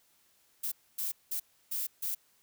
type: noise bursts at uneven times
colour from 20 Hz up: violet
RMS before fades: -34 dBFS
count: 5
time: 0.63-0.72 / 0.98-1.12 / 1.31-1.4 / 1.71-1.87 / 2.02-2.15 s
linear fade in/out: 10 ms
effects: white hiss -68 dBFS RMS until 2.42 s